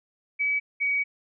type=tone pair in turn; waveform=sine; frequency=2283 / 2262 Hz; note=D7 / C#7; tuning=-50 / +34 cents; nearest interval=unison; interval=16 cents; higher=first; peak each=-22 dBFS; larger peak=neither; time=0.39-0.6 / 0.8-1.04 s; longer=second; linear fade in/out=20 ms; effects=none